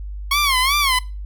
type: tone with vibrato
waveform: 15% pulse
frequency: 1092 Hz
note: C#6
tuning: 26 cents flat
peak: -9 dBFS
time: 0.31-0.99 s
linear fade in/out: 5 ms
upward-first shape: sine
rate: 2.7 Hz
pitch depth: 140 cents each way
effects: noise-tail reverb RT60 0.3 s tail -21 dB re dry + added 50 Hz sine -27 dBFS peak until 1.25 s